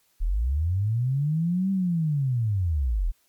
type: linear two-way sweep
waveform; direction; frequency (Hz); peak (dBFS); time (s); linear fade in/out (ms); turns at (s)
sine; up then down; 34.65 to 196 to 34.65; -21; 0.2-3.12; 20; 1.71
effects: white hiss -66 dBFS RMS until 3.28 s + MP3 96 kbps